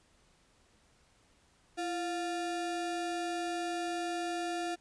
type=ring-modulated tone; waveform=square; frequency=523.3 Hz; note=C5; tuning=in tune; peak=-31 dBFS; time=1.77-4.76 s; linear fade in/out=20 ms; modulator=185 Hz; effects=pink hiss -67 dBFS RMS until 4.8 s + resampled to 22050 Hz